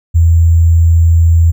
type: tone with sample-and-hold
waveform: sine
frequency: 83.1 Hz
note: E2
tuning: 15 cents sharp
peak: -4 dBFS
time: 0.14-1.52 s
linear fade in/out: 20 ms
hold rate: 7350 Hz
effects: none